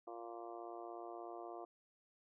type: harmonic tone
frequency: 116.54 Hz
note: A#2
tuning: in tune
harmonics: 3 / 4 / 5 / 6 / 7 / 8 / 9 / 10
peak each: -51 / -55 / -57 / -50 / -62 / -61 / -58 / -59 dBFS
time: 0.07-1.65 s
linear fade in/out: 5 ms
effects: none